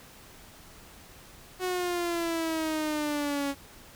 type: exponential sweep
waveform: sawtooth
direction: down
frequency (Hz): 370 to 277.2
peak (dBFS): -24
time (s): 1.59-3.55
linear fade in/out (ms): 50
effects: pink hiss -51 dBFS RMS until 3.95 s